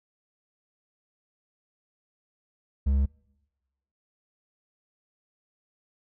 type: tone with hard clipping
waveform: sine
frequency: 69 Hz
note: C#2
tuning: 7 cents flat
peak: -22 dBFS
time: 2.86-3.06 s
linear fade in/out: 10 ms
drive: 5 dB
effects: noise-tail reverb RT60 1.0 s tail -25 dB re dry